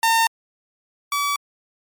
sawtooth tone pair in turn, 909 / 1145.3 Hz, A#5 / D6, -44 / -44 cents, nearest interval major third, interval 400 cents, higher second, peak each -11 / -16 dBFS, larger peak first, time 0.03-0.27 / 1.12-1.36 s, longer neither, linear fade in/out 2 ms, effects MP3 96 kbps

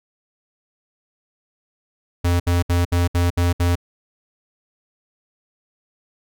square tone bursts, 87.31 Hz, F2, in tune, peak -16 dBFS, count 7, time 2.24-3.756 s, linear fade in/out 10 ms, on 160 ms, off 66 ms, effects none

